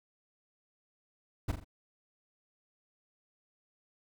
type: noise with echo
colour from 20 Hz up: brown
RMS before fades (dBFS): -30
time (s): 1.48-1.52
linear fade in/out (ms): 10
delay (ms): 42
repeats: 3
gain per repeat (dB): -7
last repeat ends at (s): 1.646
effects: none